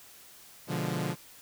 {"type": "chord", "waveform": "sawtooth", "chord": "B diminished seventh", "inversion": "none", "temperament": "equal", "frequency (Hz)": [123.47, 146.83, 174.61, 207.7], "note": ["B2", "D3", "F3", "Ab3"], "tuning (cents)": [0, 0, 0, 0], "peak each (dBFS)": [-33, -30, -30, -35], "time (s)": [0.67, 1.16], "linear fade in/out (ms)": 50, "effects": ["white hiss -53 dBFS RMS until 1.41 s"]}